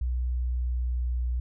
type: tone with pitch glide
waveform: sine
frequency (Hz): 61.8 to 61.02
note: B1 to B1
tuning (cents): +2 to -20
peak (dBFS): -24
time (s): 0.01-1.4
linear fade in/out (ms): 5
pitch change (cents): -22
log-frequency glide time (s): 0.2-1.27
effects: tanh soft clip ceiling -21 dBFS